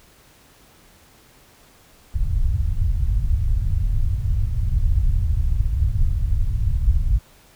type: low-pass noise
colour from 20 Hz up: pink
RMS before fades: -19 dBFS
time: 2.14-7.19 s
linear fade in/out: 10 ms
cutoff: 100 Hz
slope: 24 dB/octave
effects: pink hiss -52 dBFS RMS until 7.55 s